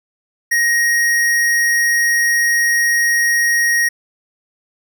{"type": "tone", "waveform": "square", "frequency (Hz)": 1878, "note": "A#6", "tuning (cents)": 12, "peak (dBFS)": -13, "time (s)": [0.51, 3.89], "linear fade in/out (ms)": 10, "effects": []}